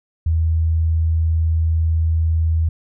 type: tone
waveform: sine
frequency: 81 Hz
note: E2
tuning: 30 cents flat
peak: -14 dBFS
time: 0.26-2.69 s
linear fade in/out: 5 ms
effects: none